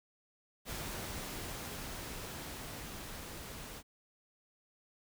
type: noise with level ramp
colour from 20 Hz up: pink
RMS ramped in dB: -41 to -47 dBFS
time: 0.65-3.83 s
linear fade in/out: 50 ms
effects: none